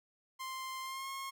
sawtooth tone with pitch glide, 1048 to 1080 Hz, C6 to C#6, +2 to -45 cents, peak -36 dBFS, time 0.39-1.31 s, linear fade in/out 20 ms, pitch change +53 cents, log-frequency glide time 0.82-1.09 s, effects none

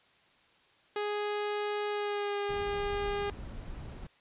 sawtooth tone with pitch glide, 415.3 to 406.3 Hz, G#4 to G#4, 0 to -38 cents, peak -27 dBFS, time 0.96-3.3 s, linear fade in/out 2 ms, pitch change -38 cents, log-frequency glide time 1.89-2.39 s
brown noise, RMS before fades -42 dBFS, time 2.49-4.07 s, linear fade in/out 5 ms
effects white hiss -64 dBFS RMS until 4.2 s + resampled to 8000 Hz

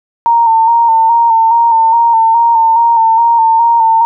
sine tone with vibrato, 916 Hz, A#5, 31 cents flat, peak -5 dBFS, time 0.26-4.05 s, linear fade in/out 0 ms, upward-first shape square, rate 2.4 Hz, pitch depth 30 cents each way, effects none

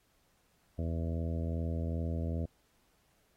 harmonic tone, 82.5 Hz, E2, 2 cents sharp, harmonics 1 / 2 / 3 / 4 / 5 / 6 / 7 / 8, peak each -33 / -39 / -41 / -47 / -49 / -47 / -48 / -49 dBFS, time 0.78-2.46 s, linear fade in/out 10 ms, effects pink hiss -72 dBFS RMS until 3.36 s + AAC 48 kbps

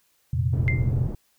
sine chord, F suspended fourth, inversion none, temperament just, 87.31 / 116.41 / 130.96 Hz, F2 / Bb2 / C3, 0 / -2 / +2 cents, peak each -25 dBFS, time 0.33-1.07 s, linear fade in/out 5 ms
pink low-pass noise, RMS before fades -30 dBFS, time 0.53-1.15 s, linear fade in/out 2 ms, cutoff 310 Hz, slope 12 dB/octave
sine tone with exponential decay, 2093 Hz, C7, in tune, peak -21 dBFS, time 0.68-0.91 s, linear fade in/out 0 ms, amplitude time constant 49 ms
effects white hiss -66 dBFS RMS until 1.38 s

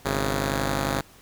5% pulse tone pair together, 51.24 / 136.8 Hz, G#1 / C#3, -23 / -23 cents, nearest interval octave + perfect fourth, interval 1700 cents, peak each -15 dBFS, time 0.05-1.01 s, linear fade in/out 5 ms, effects pink hiss -52 dBFS RMS until 1.21 s

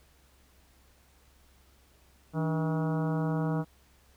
harmonic tone with a mistuned harmonic, 160 Hz, D#3, 49 cents sharp, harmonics 1 / 2 / 3 / 4 / 5 / 6 / 7 / 8 / 9, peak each -28 / -34 / -38 / -40 / -42 / -44 / -45 / -46 / -47 dBFS, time 2.33-3.65 s, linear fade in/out 50 ms, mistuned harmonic 2, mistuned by -120 cents, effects added 66 Hz sine -62 dBFS peak until 4.16 s + pink hiss -64 dBFS RMS until 4.16 s

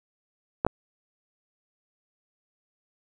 clicks, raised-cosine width 1 ms, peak -9 dBFS, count 2, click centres 0.649 / 0.666 s, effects none

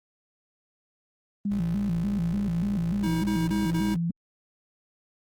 sine tone with vibrato, 185 Hz, F#3, in tune, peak -24 dBFS, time 1.45-4.11 s, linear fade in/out 5 ms, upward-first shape square, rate 3.4 Hz, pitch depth 160 cents each way
25% pulse tone, 58.27 Hz, A#1, in tune, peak -32 dBFS, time 1.5-3.97 s, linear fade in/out 20 ms
square tone bursts, 319.1 Hz, D#4, 44 cents sharp, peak -29 dBFS, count 4, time 3.03-3.948 s, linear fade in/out 10 ms, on 210 ms, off 26 ms
effects Opus 24 kbps

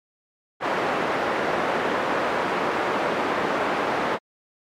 pink band-pass noise, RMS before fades -24 dBFS, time 0.6-4.19 s, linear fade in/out 50 ms, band 370 to 1600 Hz, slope 12 dB/octave, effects MP3 96 kbps

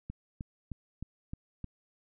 click train, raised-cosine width 5 ms, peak -26 dBFS, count 6, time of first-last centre 0.1-1.643 s, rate 3.24 Hz, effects none

